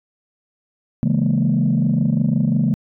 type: chord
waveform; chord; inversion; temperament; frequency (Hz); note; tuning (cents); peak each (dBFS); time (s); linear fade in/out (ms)
sine; A# half-diminished seventh; first; equal; 138.59 / 164.81 / 207.7 / 233.1; C#3 / E3 / G#3 / A#3; 0 / 0 / 0 / 0; -19; 1.03-2.74; 0
effects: tanh soft clip ceiling -9 dBFS